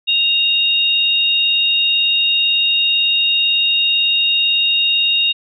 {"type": "tone pair together", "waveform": "sine", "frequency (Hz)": [2794, 3732], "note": ["F7", "A#7"], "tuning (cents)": [0, 1], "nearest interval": "perfect fourth", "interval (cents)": 501, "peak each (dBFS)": -15, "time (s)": [0.07, 5.33], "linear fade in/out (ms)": 20, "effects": []}